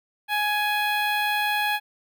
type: tone with notch filter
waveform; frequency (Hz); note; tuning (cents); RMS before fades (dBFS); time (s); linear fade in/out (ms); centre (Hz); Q
15% pulse; 835; G#5; +9; -24; 0.28-1.8; 50; 7400; 0.82
effects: none